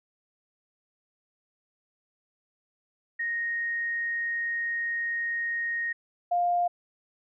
sine tone pair in turn, 1864.7 / 703.1 Hz, A#6 / F5, 0 / +11 cents, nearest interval octave + perfect fourth, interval 1689 cents, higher first, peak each -27 / -22 dBFS, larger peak second, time 3.19-5.93 / 6.31-6.68 s, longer first, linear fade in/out 10 ms, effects none

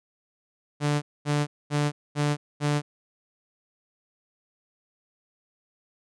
sawtooth tone bursts, 146.83 Hz, D3, in tune, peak -18 dBFS, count 5, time 0.8-2.82 s, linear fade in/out 50 ms, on 220 ms, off 230 ms, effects resampled to 22050 Hz

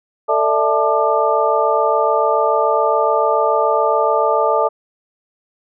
sine tone cluster, 444.9 / 590 / 657 / 876 / 1195 Hz, A4 / D5 / E5 / A5 / D6, +19 / +8 / -6 / -8 / +30 cents, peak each -19 dBFS, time 0.28-4.69 s, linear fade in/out 20 ms, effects none

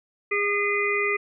harmonic tone, 408.2 Hz, G#4, 30 cents flat, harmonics 1 / 3 / 5 / 6, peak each -26 / -30 / -25 / -28 dBFS, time 0.31-1.17 s, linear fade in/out 10 ms, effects none

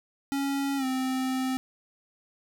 square tone with pitch glide, 277.2 to 260.1 Hz, C#4 to C4, 0 to -10 cents, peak -27 dBFS, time 0.32-1.57 s, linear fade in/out 0 ms, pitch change -110 cents, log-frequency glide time 0.77-0.85 s, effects none

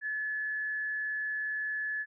sine tone with frequency modulation, 1719 Hz, A6, 41 cents flat, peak -31 dBFS, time 0.01-2.06 s, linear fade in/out 50 ms, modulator 137 Hz, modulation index 0.22, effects none

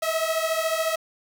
sawtooth beating tone pair, 638 / 652 Hz, D#5 / E5, +43 / -19 cents, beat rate 14 Hz, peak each -22 dBFS, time 0.02-0.96 s, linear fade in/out 10 ms, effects 7-bit

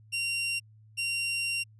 sawtooth tone pair in turn, 2760 / 2760 Hz, F7 / F7, -21 / -21 cents, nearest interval unison, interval 0 cents, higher neither, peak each -25 dBFS, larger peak neither, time 0.12-0.6 / 0.97-1.64 s, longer second, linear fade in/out 20 ms, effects added 108 Hz sine -53 dBFS peak until 1.79 s + resampled to 24000 Hz

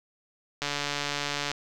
click train, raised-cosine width 0.2 ms, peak -12 dBFS, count 130, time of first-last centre 0.62-1.516 s, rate 144 Hz, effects none

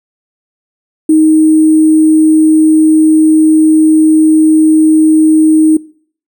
sine tone with sample-and-hold, 312.9 Hz, D#4, 10 cents sharp, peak -3 dBFS, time 1.09-5.77 s, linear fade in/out 5 ms, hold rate 8820 Hz, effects noise-tail reverb RT60 0.5 s tail -21 dB re dry

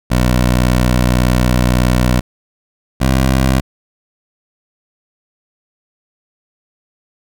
15% pulse tone pair in turn, 61.7 / 65.37 Hz, B1 / C2, -1 / -1 cents, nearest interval minor second, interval 100 cents, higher second, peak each -4 dBFS, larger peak neither, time 0.1-2.21 / 3-3.61 s, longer first, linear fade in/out 20 ms, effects none

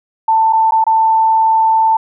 sine tone with dropouts, 889 Hz, A5, 18 cents sharp, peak -8 dBFS, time 0.28-1.97 s, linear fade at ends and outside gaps 5 ms, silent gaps 0.527-0.531 / 0.71-0.72 / 0.841-0.866 s, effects none

